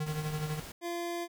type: tone with tremolo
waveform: square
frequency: 153 Hz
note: D#3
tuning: 29 cents flat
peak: -31 dBFS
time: 0-0.6 s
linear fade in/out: 5 ms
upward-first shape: sine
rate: 12 Hz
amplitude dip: 60%
type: noise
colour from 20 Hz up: pink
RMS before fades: -45 dBFS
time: 0.06-0.72 s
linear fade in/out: 5 ms
type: tone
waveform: 25% pulse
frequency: 344.1 Hz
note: F4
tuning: 26 cents flat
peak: -30 dBFS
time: 0.81-1.28 s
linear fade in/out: 50 ms
effects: none